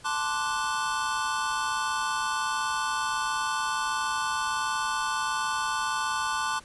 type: chord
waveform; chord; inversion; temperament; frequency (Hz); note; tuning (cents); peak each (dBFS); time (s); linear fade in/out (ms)
square; D dominant seventh; second; equal with one note detuned; 880 / 1046.5 / 1167.9 / 1480; A5 / C6 / D6 / F#6; 0 / 0 / -10 / 0; -33; 0.04-6.6; 20
effects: pink hiss -52 dBFS RMS until 6.64 s + resampled to 24000 Hz